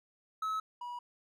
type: tone pair in turn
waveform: triangle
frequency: 1291 / 969.7 Hz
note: E6 / B5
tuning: -37 / -32 cents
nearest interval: perfect fourth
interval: 495 cents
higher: first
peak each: -30 / -37 dBFS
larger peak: first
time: 0.42-0.6 / 0.81-0.99 s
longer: neither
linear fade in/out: 5 ms
effects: none